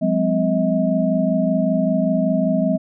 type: tone cluster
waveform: sine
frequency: 178.7 / 203.9 / 257.1 / 636 Hz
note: F3 / G#3 / C4 / D#5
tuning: +40 / -32 / -30 / +38 cents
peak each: -21 dBFS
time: 0.01-2.78 s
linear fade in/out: 20 ms
effects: none